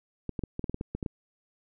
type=clicks; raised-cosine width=3 ms; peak=-19 dBFS; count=11; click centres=0.293 / 0.392 / 0.437 / 0.594 / 0.642 / 0.696 / 0.744 / 0.811 / 0.95 / 1.028 / 1.062 s; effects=none